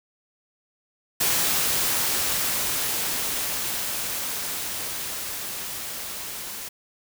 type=noise with level ramp; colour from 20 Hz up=white; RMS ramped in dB=-22 to -35 dBFS; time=1.2-6.69 s; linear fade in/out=10 ms; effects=none